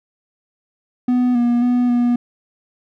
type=tone with pitch steps; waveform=triangle; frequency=248.2 / 239.6 / 245.7 / 241.7 Hz; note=B3 / A#3 / B3 / B3; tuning=+9 / +48 / -9 / -37 cents; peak=-11 dBFS; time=1.08-2.16 s; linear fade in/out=5 ms; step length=270 ms; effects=none